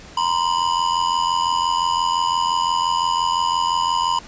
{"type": "ring-modulated tone", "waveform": "square", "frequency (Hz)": 987.8, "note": "B5", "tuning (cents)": 0, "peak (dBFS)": -15, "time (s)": [0.17, 4.19], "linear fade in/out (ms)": 5, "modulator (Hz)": 42.9, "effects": ["pink hiss -41 dBFS RMS until 4.27 s", "resampled to 16000 Hz"]}